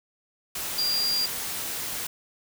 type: tone in noise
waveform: sine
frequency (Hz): 4777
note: D8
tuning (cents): +29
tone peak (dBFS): -23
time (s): 0.78-1.26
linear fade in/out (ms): 5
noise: white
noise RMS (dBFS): -32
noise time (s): 0.55-2.07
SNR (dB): +6
effects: none